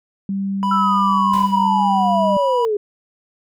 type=tone; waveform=sine; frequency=196 Hz; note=G3; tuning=in tune; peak=-19 dBFS; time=0.29-2.37 s; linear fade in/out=2 ms
type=tone with pitch glide; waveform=triangle; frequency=987.8 to 979.3 Hz; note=B5 to B5; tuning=0 to -15 cents; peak=-16 dBFS; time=0.63-2.65 s; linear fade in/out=0 ms; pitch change=-15 cents; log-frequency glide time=0.99-2.06 s
type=linear sweep; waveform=sine; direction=down; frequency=1342 to 402.8 Hz; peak=-16 dBFS; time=0.71-2.77 s; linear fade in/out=5 ms
type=noise with exponential decay; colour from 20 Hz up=pink; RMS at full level=-32 dBFS; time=1.33-1.89 s; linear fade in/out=5 ms; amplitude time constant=120 ms
effects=none